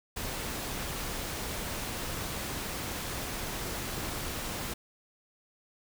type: noise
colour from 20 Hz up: pink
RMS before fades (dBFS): -36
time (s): 0.16-4.74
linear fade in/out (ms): 10
effects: none